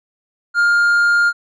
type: tone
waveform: triangle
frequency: 1408 Hz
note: F6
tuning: 14 cents sharp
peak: -9 dBFS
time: 0.54-1.33 s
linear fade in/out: 50 ms
effects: resampled to 22050 Hz

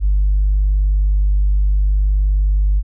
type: tone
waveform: sine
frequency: 49.67 Hz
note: G1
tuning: 24 cents sharp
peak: -10 dBFS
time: 0-2.83 s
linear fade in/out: 50 ms
effects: tanh soft clip ceiling -8 dBFS

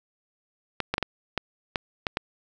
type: clicks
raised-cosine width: 0.3 ms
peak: -9 dBFS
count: 8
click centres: 0.803 / 0.94 / 0.981 / 1.027 / 1.377 / 1.758 / 2.068 / 2.171 s
effects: none

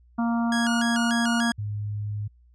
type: harmonic tone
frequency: 233.1 Hz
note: A#3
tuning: in tune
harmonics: 1 / 3 / 4 / 5 / 6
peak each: -22 / -32 / -34 / -36 / -38 dBFS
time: 0.18-1.52 s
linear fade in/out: 10 ms
type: tone with vibrato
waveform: sawtooth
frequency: 1543 Hz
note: G6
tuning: 28 cents flat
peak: -23 dBFS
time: 0.52-1.52 s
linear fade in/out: 2 ms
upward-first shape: square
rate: 3.4 Hz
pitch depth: 120 cents each way
type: tone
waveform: sine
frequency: 104.3 Hz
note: G#2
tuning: 8 cents sharp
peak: -27 dBFS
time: 1.58-2.28 s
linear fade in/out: 10 ms
effects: added 60 Hz sine -53 dBFS peak until 2.54 s + resampled to 22050 Hz

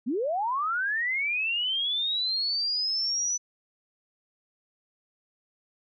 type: linear sweep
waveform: sine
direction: up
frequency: 210 to 6000 Hz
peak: -25 dBFS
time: 0.06-3.38 s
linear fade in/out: 20 ms
effects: none

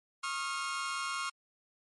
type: tone cluster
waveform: sawtooth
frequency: 1087 / 1245 / 1391 Hz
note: C#6 / D#6 / F6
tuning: -34 / +1 / -7 cents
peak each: -33 / -38 / -34 dBFS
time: 0.23-1.3 s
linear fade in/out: 10 ms
effects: MP3 48 kbps

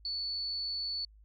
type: tone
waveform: sine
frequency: 4453 Hz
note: C#8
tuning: 7 cents sharp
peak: -33 dBFS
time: 0.05-1.05 s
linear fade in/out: 2 ms
effects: added 52 Hz sine -55 dBFS peak until 1.24 s

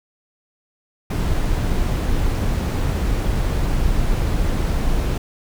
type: noise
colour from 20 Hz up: brown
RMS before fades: -19 dBFS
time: 1.1-5.18 s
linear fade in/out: 5 ms
effects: none

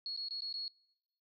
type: tone with dropouts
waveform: sine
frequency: 4333 Hz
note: C#8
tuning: 40 cents flat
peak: -37 dBFS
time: 0.06-0.68 s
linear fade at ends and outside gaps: 1 ms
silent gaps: 0.164-0.174 / 0.285-0.308 / 0.406-0.42 / 0.527-0.54 s
effects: noise-tail reverb RT60 0.8 s tail -25 dB re dry

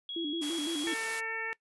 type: tone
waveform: sine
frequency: 3322 Hz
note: G#7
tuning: in tune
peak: -36 dBFS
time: 0.09-0.94 s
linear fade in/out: 2 ms
type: tone with vibrato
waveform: sine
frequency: 314.1 Hz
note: D#4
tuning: 16 cents sharp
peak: -32 dBFS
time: 0.16-0.94 s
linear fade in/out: 5 ms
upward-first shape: square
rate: 5.9 Hz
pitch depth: 110 cents each way
type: high-pass noise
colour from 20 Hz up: white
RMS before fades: -39 dBFS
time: 0.41-1.21 s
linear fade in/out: 20 ms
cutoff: 290 Hz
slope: 12 dB/octave
type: harmonic tone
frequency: 448.6 Hz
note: A4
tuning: 34 cents sharp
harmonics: 1 / 2 / 3 / 4 / 5 / 6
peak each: -42 / -43 / -45 / -36 / -39 / -47 dBFS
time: 0.87-1.53 s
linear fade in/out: 0 ms
effects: noise-tail reverb RT60 0.1 s tail -21 dB re dry + resampled to 24000 Hz

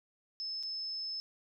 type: tone with dropouts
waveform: sine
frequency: 5230 Hz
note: E8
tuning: 15 cents flat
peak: -36 dBFS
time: 0.4-1.2 s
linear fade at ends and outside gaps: 0 ms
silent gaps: 0.628-0.634 s
effects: none

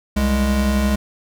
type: tone pair together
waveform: square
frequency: 65.41 / 207.7 Hz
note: C2 / G#3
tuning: 0 / 0 cents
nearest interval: octave + minor sixth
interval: 2000 cents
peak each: -19 dBFS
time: 0.16-0.96 s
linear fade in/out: 10 ms
effects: none

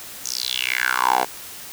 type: tone with high-pass filter sweep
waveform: 10% pulse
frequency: 62.7 Hz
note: B1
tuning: 27 cents sharp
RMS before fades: -22 dBFS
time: 0.24-1.25 s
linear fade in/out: 10 ms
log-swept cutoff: 6600 to 630 Hz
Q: 5.6
effects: white hiss -37 dBFS RMS until 1.72 s

